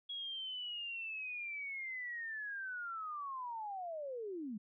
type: linear sweep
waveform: sine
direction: down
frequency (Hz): 3335 to 196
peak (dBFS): -40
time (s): 0.09-4.58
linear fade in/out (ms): 10
effects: none